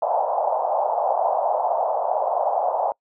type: band-pass noise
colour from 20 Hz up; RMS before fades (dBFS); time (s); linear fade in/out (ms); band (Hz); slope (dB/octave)
pink; -22; 0.02-2.92; 2; 600 to 880; 48
effects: noise-tail reverb RT60 0.1 s tail -24 dB re dry